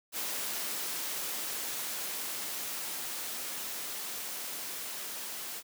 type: noise with level ramp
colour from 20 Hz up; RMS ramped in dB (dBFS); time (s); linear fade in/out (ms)
white; -35 to -40; 0.12-5.63; 50
effects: high-pass 200 Hz 12 dB/octave